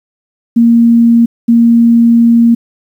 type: tone bursts at uneven times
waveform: sine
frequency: 233.1 Hz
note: A#3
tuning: in tune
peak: -3 dBFS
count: 2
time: 0.56-1.26 / 1.48-2.55 s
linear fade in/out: 10 ms
effects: 7-bit